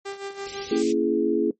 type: tone with tremolo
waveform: sawtooth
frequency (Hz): 396.1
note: G4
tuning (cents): +18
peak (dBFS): -26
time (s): 0.05-0.83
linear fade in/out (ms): 10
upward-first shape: sine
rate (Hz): 6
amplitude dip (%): 70
type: band-stop noise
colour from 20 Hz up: white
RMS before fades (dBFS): -34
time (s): 0.45-0.93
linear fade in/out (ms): 20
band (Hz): 540 to 2200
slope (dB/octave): 48
type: chord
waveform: sine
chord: A# half-diminished seventh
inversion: none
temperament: just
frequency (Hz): 233.1 / 279.7 / 335.6 / 419.5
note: A#3 / C#4 / E4 / G#4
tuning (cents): 0 / +16 / +31 / +17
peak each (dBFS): -27 / -26 / -23 / -23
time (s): 0.71-1.51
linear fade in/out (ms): 5
effects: noise-tail reverb RT60 0.1 s tail -18 dB re dry + MP3 32 kbps